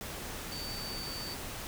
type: tone in noise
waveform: sine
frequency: 4581 Hz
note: D8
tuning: 44 cents flat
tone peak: -40 dBFS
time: 0.52-1.34 s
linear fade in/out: 0 ms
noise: pink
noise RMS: -41 dBFS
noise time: 0.01-1.67 s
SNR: -2 dB
effects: none